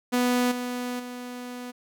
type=tone with level steps; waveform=sawtooth; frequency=246.9 Hz; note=B3; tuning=in tune; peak=-17 / -25 / -31 dBFS; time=0.12-1.72 s; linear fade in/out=20 ms; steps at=0.51 / 0.99 s; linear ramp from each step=10 ms; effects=none